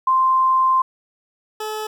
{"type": "tone pair in turn", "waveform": ["sine", "20% pulse"], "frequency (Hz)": [1045, 430.6], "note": ["C6", "A4"], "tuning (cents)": [-2, -37], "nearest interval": "octave + minor third", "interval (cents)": 1535, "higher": "first", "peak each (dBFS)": [-13, -20], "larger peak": "first", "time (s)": [[0.07, 0.82], [1.6, 1.87]], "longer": "first", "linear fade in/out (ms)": 5, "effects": ["9-bit"]}